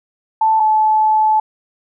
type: tone pair in turn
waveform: sine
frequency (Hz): 880 / 865.4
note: A5 / A5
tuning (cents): 0 / -29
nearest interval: unison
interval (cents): 29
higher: first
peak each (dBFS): -10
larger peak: neither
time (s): 0.41-0.6 / 0.6-1.4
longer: second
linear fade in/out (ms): 5
effects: none